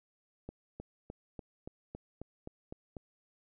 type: accelerating click train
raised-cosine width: 2 ms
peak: -29 dBFS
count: 10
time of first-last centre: 0.49-2.968 s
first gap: 310 ms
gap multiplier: 0.97
effects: none